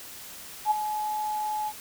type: tone with ADSR envelope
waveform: sine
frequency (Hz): 850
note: G#5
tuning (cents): +40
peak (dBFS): -17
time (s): 0.65-1.73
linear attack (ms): 59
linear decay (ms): 15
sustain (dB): -10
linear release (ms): 58
effects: white hiss -43 dBFS RMS until 1.8 s